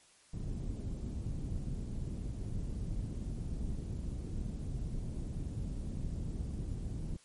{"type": "low-pass noise", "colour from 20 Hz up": "pink", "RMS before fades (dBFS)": -38, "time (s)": [0.33, 7.17], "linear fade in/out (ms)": 10, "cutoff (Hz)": 200, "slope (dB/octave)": 12, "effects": ["white hiss -63 dBFS RMS until 7.24 s", "MP3 48 kbps"]}